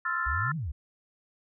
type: chord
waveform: sine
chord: F major seventh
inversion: second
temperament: equal with one note detuned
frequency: 1046.5 / 1318.5 / 1385.7 / 1760 Hz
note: C6 / E6 / F6 / A6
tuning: 0 / 0 / -14 / 0 cents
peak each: -36 / -33 / -31 / -32 dBFS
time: 0.05-0.52 s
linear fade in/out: 5 ms
type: exponential two-way sweep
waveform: sine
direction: up then down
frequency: 61.74 to 170.8 to 61.74 Hz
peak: -30 dBFS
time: 0.26-0.72 s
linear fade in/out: 10 ms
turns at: 0.56 s
effects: none